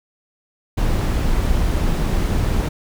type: noise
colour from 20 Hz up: brown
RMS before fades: -18 dBFS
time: 0.77-2.69 s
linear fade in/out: 10 ms
effects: none